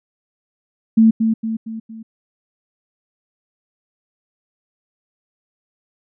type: tone with echo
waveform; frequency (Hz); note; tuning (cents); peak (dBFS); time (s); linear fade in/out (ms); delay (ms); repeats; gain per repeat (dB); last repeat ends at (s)
sine; 223.1; A3; +24; -7; 0.97-1.11; 10; 230; 4; -6; 2.03
effects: none